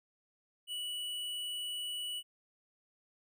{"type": "tone with hard clipping", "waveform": "sine", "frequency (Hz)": 2947, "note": "F#7", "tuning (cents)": -8, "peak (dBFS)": -38, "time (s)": [0.67, 2.23], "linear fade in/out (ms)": 50, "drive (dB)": 13, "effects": []}